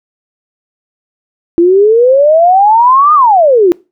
sine exponential two-way sweep, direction up then down, 333.4 to 1244.5 to 333.4 Hz, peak -3 dBFS, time 1.58-3.72 s, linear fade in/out 0 ms, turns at 3.14 s, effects noise-tail reverb RT60 0.3 s tail -24 dB re dry

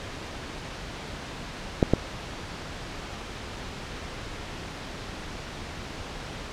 clicks, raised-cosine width 2 ms, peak -4 dBFS, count 2, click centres 1.828 / 1.936 s, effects pink hiss -37 dBFS RMS until 6.52 s + low-pass 5000 Hz 12 dB/octave

